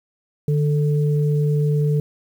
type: tone pair together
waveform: sine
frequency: 149.23 / 440 Hz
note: D3 / A4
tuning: +28 / 0 cents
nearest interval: octave + perfect fifth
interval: 1872 cents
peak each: -16 / -25 dBFS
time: 0.48-2 s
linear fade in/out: 2 ms
effects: 8-bit